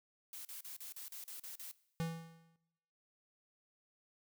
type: noise bursts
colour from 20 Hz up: blue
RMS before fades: -48 dBFS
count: 9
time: 0.33-1.714 s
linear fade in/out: 2 ms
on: 120 ms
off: 38 ms
type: tone with exponential decay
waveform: square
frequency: 164.81 Hz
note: E3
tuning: in tune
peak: -34 dBFS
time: 2-2.56 s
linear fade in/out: 0 ms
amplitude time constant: 120 ms
effects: noise-tail reverb RT60 1.0 s tail -21 dB re dry